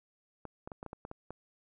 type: clicks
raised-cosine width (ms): 1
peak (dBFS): -28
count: 9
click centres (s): 0.453 / 0.675 / 0.718 / 0.829 / 0.863 / 0.931 / 1.051 / 1.114 / 1.306
effects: none